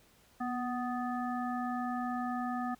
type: harmonic tone with a mistuned harmonic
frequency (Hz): 248.8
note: B3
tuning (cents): +13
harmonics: 1 / 3 / 5 / 7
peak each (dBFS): -35 / -37 / -40 / -46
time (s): 0.4-2.75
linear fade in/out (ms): 10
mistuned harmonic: 1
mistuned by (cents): -34
effects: pink hiss -64 dBFS RMS until 2.79 s